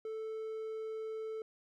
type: tone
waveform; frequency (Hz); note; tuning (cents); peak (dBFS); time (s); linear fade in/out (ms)
triangle; 440; A4; 0; -36; 0.05-1.42; 2
effects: none